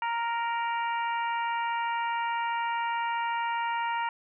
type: harmonic tone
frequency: 466.2 Hz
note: A#4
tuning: in tune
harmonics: 2 / 3 / 4 / 5 / 6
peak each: -28 / -37 / -38 / -40 / -42 dBFS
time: 0.02-4.09 s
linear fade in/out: 2 ms
effects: none

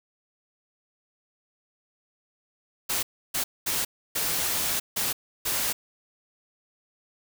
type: noise bursts at uneven times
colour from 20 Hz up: white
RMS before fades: -27 dBFS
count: 6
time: 2.89-3.03 / 3.34-3.44 / 3.66-3.85 / 4.15-4.8 / 4.96-5.13 / 5.45-5.73 s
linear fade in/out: 10 ms
effects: none

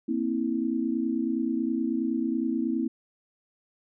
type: tone cluster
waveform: sine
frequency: 232.9 / 262.3 / 325.2 Hz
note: A#3 / C4 / E4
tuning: -1 / +4 / -23 cents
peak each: -29 dBFS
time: 0.08-2.88 s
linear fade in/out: 10 ms
effects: none

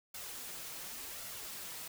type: noise with flanger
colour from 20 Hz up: white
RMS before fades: -45 dBFS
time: 0.14-1.88 s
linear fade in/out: 5 ms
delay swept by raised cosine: 1.4 to 6.4 ms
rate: 0.91 Hz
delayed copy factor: +0.5
effects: none

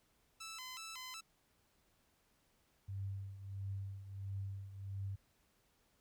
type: tone with vibrato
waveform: 10% pulse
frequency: 1161 Hz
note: D6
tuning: 20 cents flat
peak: -38 dBFS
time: 0.4-1.21 s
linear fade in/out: 10 ms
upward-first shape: square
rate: 2.7 Hz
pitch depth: 220 cents each way
type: tone with tremolo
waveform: sine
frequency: 98 Hz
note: G2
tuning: in tune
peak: -38 dBFS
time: 2.88-5.16 s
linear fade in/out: 10 ms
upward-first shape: triangle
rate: 1.5 Hz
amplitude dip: 75%
effects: pink hiss -75 dBFS RMS until 6 s

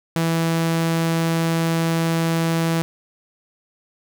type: tone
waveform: sawtooth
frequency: 164.81 Hz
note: E3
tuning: in tune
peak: -14 dBFS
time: 0.16-2.82 s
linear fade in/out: 0 ms
effects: none

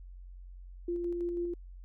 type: tone with tremolo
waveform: sine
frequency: 346.8 Hz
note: F4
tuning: 12 cents flat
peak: -30 dBFS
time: 0.88-1.54 s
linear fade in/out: 5 ms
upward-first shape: square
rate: 6.1 Hz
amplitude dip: 25%
effects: added 45 Hz sine -45 dBFS peak until 1.84 s

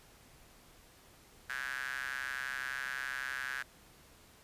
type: tone with high-pass filter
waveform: square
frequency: 65.9 Hz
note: C2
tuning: 13 cents sharp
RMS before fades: -39 dBFS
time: 1.49-3.63 s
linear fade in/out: 10 ms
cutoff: 1600 Hz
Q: 7.8
effects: pink hiss -60 dBFS RMS until 4.43 s + resampled to 32000 Hz

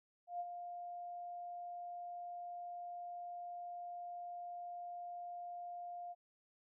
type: tone with ADSR envelope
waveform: sine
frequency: 703 Hz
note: F5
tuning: 11 cents sharp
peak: -37 dBFS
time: 0.27-6.15 s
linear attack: 130 ms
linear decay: 38 ms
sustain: -7 dB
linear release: 36 ms
effects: none

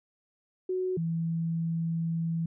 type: tone pair in turn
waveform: sine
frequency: 370 / 165.24 Hz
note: F#4 / E3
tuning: 0 / +4 cents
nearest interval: octave + major second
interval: 1396 cents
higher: first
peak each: -27 dBFS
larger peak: neither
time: 0.69-0.97 / 0.97-2.46 s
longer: second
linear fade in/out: 5 ms
effects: none

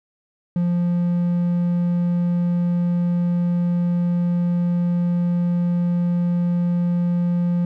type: tone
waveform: triangle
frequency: 174.61 Hz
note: F3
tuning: in tune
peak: -15 dBFS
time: 0.56-7.65 s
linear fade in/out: 2 ms
effects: none

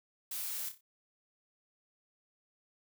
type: noise with echo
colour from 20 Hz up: blue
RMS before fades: -39 dBFS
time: 0.31-0.69 s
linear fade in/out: 5 ms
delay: 30 ms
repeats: 4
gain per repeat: -8 dB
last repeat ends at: 0.81 s
effects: none

